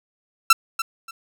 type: tone with echo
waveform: sawtooth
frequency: 1342 Hz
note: E6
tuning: 31 cents sharp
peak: -5 dBFS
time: 0.5-0.53 s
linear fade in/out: 5 ms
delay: 290 ms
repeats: 2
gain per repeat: -13 dB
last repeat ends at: 1.11 s
effects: none